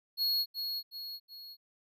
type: tone with echo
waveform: square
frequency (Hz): 4323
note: C#8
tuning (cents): -44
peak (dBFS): -28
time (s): 0.17-0.46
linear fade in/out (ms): 50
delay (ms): 370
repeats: 3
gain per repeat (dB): -6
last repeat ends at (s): 1.57
effects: none